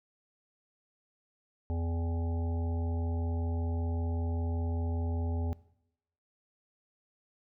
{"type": "harmonic tone with a mistuned harmonic", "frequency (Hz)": 83.6, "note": "E2", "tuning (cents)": 25, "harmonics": [1, 3, 5, 7, 9, 10], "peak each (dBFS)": [-30, -40, -44, -47, -49, -50], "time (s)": [1.7, 5.53], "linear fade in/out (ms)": 0, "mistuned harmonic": 9, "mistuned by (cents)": 42, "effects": ["noise-tail reverb RT60 0.8 s tail -20 dB re dry"]}